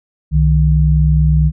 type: tone pair together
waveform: sine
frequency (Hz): 64.79 / 154.1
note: C2 / D#3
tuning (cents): -16 / -16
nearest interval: octave + minor third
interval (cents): 1500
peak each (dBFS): -11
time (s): 0.31-1.52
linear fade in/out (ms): 50
effects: none